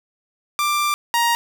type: tone pair in turn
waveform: sawtooth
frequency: 1182 / 939.9 Hz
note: D6 / A#5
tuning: +11 / +14 cents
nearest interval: major third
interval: 397 cents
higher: first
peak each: -14 / -12 dBFS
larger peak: second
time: 0.59-0.94 / 1.14-1.35 s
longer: first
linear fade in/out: 0 ms
effects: 8-bit